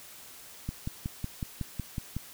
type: click train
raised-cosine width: 5 ms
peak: -20 dBFS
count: 9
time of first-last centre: 0.69-2.166 s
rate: 5.42 Hz
effects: white hiss -49 dBFS RMS until 2.33 s